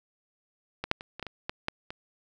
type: clicks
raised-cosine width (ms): 0.3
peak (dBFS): -16 / -7 / -24 / -23 / -19 / -22 / -15 / -12 / -22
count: 9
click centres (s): 0.84 / 0.914 / 1.009 / 1.196 / 1.227 / 1.267 / 1.495 / 1.684 / 1.905
effects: none